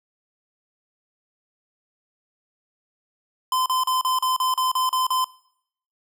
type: tone bursts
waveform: square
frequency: 1027 Hz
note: C6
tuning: 33 cents flat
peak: -20 dBFS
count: 10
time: 3.52-5.244 s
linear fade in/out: 2 ms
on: 140 ms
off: 36 ms
effects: noise-tail reverb RT60 0.7 s tail -22 dB re dry